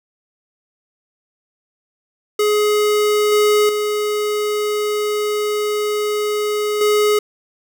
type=tone with level steps; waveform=square; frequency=420 Hz; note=G#4; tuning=19 cents sharp; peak=-14 / -12 / -18 / -13 dBFS; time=2.39-7.19 s; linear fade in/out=5 ms; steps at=3.32 / 3.69 / 6.81 s; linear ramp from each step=2 ms; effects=none